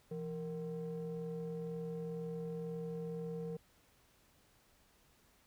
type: ring-modulated tone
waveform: triangle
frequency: 147.5 Hz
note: D3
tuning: 8 cents sharp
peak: -34 dBFS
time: 0.11-3.57 s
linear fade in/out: 5 ms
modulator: 316 Hz
effects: pink hiss -69 dBFS RMS until 5.46 s